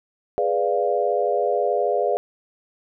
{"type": "chord", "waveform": "sine", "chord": "G# diminished seventh", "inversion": "none", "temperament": "equal", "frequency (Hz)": [415.3, 493.9, 587.3, 698.5], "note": ["G#4", "B4", "D5", "F5"], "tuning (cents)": [0, 0, 0, 0], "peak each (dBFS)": -24, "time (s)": [0.38, 2.17], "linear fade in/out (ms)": 0, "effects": []}